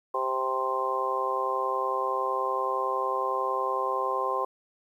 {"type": "harmonic tone", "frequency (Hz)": 130.81, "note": "C3", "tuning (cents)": 0, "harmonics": [3, 4, 5, 6, 7, 8], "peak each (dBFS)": [-34, -32, -39, -34, -38, -28], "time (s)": [0.14, 4.45], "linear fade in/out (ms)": 5, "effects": ["10-bit"]}